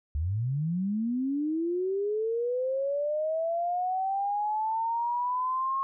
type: linear sweep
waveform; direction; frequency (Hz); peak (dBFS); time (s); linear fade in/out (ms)
sine; up; 68.6 to 1086; -26; 0.15-5.83; 0
effects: none